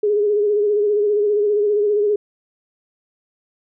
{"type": "tone with vibrato", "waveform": "sine", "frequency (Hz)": 415.3, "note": "G#4", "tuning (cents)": 0, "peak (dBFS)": -14, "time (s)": [0.03, 2.16], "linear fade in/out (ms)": 5, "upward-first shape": "sine", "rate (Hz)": 15, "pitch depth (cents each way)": 45, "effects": []}